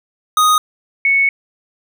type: tone pair in turn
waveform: square / sine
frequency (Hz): 1244.5 / 2212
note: D#6 / C#7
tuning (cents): 0 / -4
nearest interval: minor seventh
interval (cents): 996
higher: second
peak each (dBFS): -10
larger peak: neither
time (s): 0.37-0.58 / 1.05-1.29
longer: second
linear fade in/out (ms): 2
effects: none